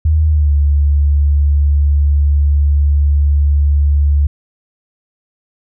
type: tone with pitch glide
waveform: sine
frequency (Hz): 77.78 to 72.15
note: D#2 to D2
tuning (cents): 0 to -30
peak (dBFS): -8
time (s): 0.05-4.27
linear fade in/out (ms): 5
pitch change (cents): -130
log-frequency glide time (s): 0.27-0.52
effects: none